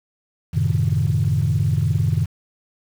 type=chord; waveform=sine; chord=F# diminished seventh; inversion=none; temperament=equal with one note detuned; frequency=92.5 / 110 / 132.49 / 155.56 Hz; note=F#2 / A2 / C3 / Eb3; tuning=0 / 0 / +22 / 0 cents; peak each=-21 dBFS; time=0.53-2.26 s; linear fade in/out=20 ms; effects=tanh soft clip ceiling -9 dBFS + 7-bit